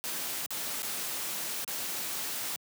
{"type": "noise with dropouts", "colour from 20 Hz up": "white", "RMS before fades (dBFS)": -35, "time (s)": [0.04, 2.56], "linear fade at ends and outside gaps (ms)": 0, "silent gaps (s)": [[0.461, 0.506], [0.821, 0.83], [1.645, 1.678]], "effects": ["high-pass 150 Hz 12 dB/octave"]}